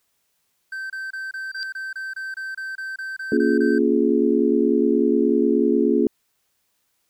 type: tone bursts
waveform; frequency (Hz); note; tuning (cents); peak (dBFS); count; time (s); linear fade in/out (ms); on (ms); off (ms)
triangle; 1552; G6; -18; -26; 15; 0.72-3.784; 5; 180; 26
type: tone with exponential growth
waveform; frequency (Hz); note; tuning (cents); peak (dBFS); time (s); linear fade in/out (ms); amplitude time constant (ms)
sine; 4721; D8; +8; -25; 1.44-1.63; 0; 41
type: chord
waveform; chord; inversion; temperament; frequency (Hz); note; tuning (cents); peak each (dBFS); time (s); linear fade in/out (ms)
sine; Bb minor seventh; none; just; 233.1 / 279.7 / 349.6 / 419.5; Bb3 / Db4 / F4 / Ab4; 0 / +16 / +2 / +17; -21; 3.32-6.07; 2
effects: white hiss -70 dBFS RMS until 7.09 s